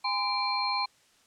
sine tone cluster, 815 / 1023 / 2354 / 4199 Hz, G#5 / C6 / D7 / C8, -33 / -39 / +3 / +5 cents, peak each -33 / -30 / -35 / -31 dBFS, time 0.04-0.86 s, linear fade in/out 10 ms, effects white hiss -63 dBFS RMS until 1.26 s + low-pass 8000 Hz 12 dB/octave

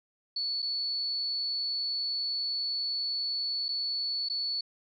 sine tone with dropouts, 4435 Hz, C#8, in tune, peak -29 dBFS, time 0.36-4.61 s, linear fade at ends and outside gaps 5 ms, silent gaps 0.621-0.625 / 3.684-3.688 / 4.287-4.298 s, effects none

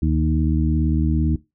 harmonic tone with a mistuned harmonic, 77.78 Hz, D#2, in tune, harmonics 1 / 2 / 3 / 4, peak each -19 / -22 / -24 / -25 dBFS, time 0.02-1.36 s, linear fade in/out 5 ms, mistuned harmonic 1, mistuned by -45 cents, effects noise-tail reverb RT60 0.2 s tail -17 dB re dry

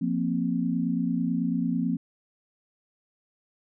sine chord, F suspended fourth, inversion none, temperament just, 174.61 / 232.8 / 261.9 Hz, F3 / Bb3 / C4, 0 / -2 / +2 cents, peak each -28 dBFS, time 0.01-1.97 s, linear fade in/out 10 ms, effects none

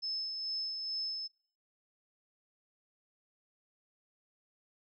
sine tone with tremolo, 5230 Hz, E8, 15 cents flat, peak -33 dBFS, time 0.02-1.28 s, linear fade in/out 20 ms, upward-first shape sine, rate 2.3 Hz, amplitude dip 35%, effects noise-tail reverb RT60 0.5 s tail -21 dB re dry

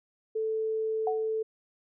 sine tone, 440 Hz, A4, in tune, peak -27 dBFS, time 0.35-1.43 s, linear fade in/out 10 ms
sine tone with exponential decay, 740 Hz, F#5, in tune, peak -25 dBFS, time 1.07-1.29 s, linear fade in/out 2 ms, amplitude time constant 47 ms
effects none

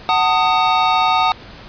square chord, D# diminished, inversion first, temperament just, 746.7 / 896 / 1244.5 Hz, F#5 / A5 / D#6, +16 / +31 / 0 cents, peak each -18 dBFS, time 0.09-1.32 s, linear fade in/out 0 ms, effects pink hiss -38 dBFS RMS until 1.68 s + resampled to 11025 Hz

